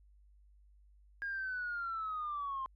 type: linear sweep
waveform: sine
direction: down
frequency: 1632 to 1046.5 Hz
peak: -35 dBFS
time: 1.22-2.66 s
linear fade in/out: 0 ms
effects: tanh soft clip ceiling -31 dBFS + added 50 Hz sine -60 dBFS peak until 2.75 s